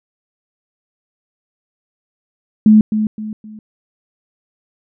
sine tone with echo, 214.9 Hz, A3, 41 cents flat, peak -4 dBFS, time 2.66-2.81 s, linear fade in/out 2 ms, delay 260 ms, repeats 3, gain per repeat -9 dB, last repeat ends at 3.59 s, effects none

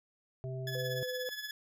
harmonic tone, 130 Hz, C3, 11 cents flat, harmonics 1 / 3 / 5, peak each -37 / -44 / -46 dBFS, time 0.44-1.03 s, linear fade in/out 0 ms
20% pulse tone with tremolo, 1707 Hz, G#6, 47 cents sharp, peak -31 dBFS, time 0.67-1.51 s, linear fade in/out 2 ms, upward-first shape triangle, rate 17 Hz, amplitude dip 70%
sine tone, 505 Hz, B4, 39 cents sharp, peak -36 dBFS, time 0.75-1.29 s, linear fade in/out 0 ms
effects none

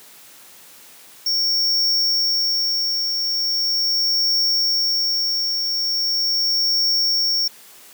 square tone with tremolo, 5490 Hz, F8, 31 cents flat, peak -16 dBFS, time 1.26-7.48 s, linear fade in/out 5 ms, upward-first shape triangle, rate 0.4 Hz, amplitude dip 40%, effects white hiss -45 dBFS RMS until 7.93 s + high-pass 150 Hz 12 dB/octave

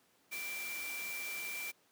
sine tone in noise, 2349 Hz, D7, in tune, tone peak -40 dBFS, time 0.31-1.72 s, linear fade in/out 20 ms, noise white, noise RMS -45 dBFS, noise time 0.31-1.72 s, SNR +2 dB, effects pink hiss -70 dBFS RMS until 1.91 s + high-pass 200 Hz 12 dB/octave

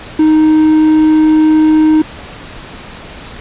triangle tone, 311.1 Hz, D#4, in tune, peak -3 dBFS, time 0.19-2.02 s, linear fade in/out 5 ms, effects pink hiss -30 dBFS RMS until 3.4 s + resampled to 8000 Hz

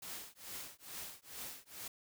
white noise with tremolo, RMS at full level -44 dBFS, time 0.02-1.88 s, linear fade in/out 5 ms, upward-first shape triangle, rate 2.3 Hz, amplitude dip 100%, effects none

